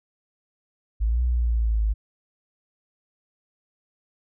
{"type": "linear two-way sweep", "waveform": "sine", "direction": "up then down", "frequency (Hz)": [51.91, 61.74, 51.91], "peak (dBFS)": -19, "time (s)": [1, 1.94], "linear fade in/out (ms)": 20, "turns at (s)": 1.22, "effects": []}